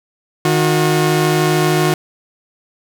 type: tone pair together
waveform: sawtooth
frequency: 154.3 / 361.7 Hz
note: D#3 / F#4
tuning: -14 / -39 cents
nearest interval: octave + minor third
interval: 1475 cents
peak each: -11 dBFS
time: 0.45-1.94 s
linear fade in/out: 2 ms
effects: none